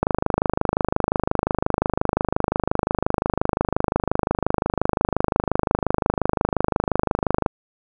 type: click train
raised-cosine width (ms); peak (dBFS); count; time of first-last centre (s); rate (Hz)
1; -4; 192; 0.03-7.462; 25.7
effects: none